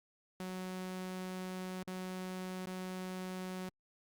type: tone with dropouts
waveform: sawtooth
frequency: 185 Hz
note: F#3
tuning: in tune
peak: -36 dBFS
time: 0.4-3.69 s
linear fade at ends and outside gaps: 2 ms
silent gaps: 1.83-1.875 / 2.658-2.67 s
effects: Opus 48 kbps